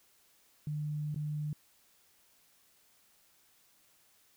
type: tone with dropouts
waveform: sine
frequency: 150 Hz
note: D3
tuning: 37 cents sharp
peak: -33 dBFS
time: 0.67-1.53 s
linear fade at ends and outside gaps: 2 ms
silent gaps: 1.145-1.16 s
effects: white hiss -67 dBFS RMS until 4.36 s